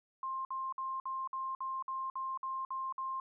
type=tone bursts; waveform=sine; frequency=1057 Hz; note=C6; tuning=17 cents sharp; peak=-35 dBFS; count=11; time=0.23-3.2 s; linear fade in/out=2 ms; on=220 ms; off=55 ms; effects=none